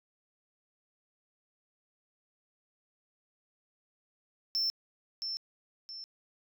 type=tone with echo; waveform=sine; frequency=5350 Hz; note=E8; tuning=25 cents sharp; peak=-25 dBFS; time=4.55-4.7 s; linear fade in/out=0 ms; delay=670 ms; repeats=2; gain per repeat=-8 dB; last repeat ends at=6.04 s; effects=tanh soft clip ceiling -27 dBFS